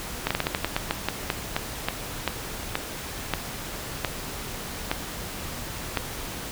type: slowing click train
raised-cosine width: 0.3 ms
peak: -7 dBFS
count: 19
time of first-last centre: 0.27-5.973 s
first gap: 36 ms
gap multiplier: 1.22
effects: pink hiss -35 dBFS RMS until 6.51 s